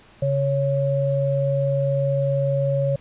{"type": "tone pair together", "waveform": "sine", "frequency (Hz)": [138.59, 554.4], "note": ["C#3", "C#5"], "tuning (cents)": [0, 0], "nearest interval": "2 octaves", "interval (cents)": 2400, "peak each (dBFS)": -21, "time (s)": [0.22, 2.96], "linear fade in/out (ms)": 5, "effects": ["pink hiss -51 dBFS RMS until 3 s", "resampled to 8000 Hz"]}